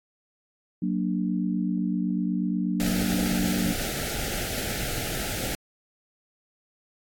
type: chord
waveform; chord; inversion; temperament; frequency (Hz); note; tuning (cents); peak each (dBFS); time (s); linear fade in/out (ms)
sine; Gb augmented; none; equal; 185 / 233.1 / 293.7; Gb3 / Bb3 / D4; 0 / 0 / 0; -26 / -29 / -30; 0.82-3.73; 5
type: band-stop noise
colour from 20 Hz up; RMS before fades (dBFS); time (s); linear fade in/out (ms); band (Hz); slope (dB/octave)
pink; -30; 2.8-5.55; 0; 840 to 1300; 96
effects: AAC 64 kbps